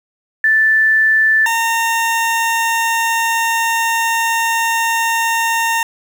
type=tone pair in turn; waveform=sine / 20% pulse; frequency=1760 / 915.8 Hz; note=A6 / A#5; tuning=0 / -31 cents; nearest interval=major seventh; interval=1131 cents; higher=first; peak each=-9 dBFS; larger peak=neither; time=0.44-1.46 / 1.46-5.83 s; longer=second; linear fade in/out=2 ms; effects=7-bit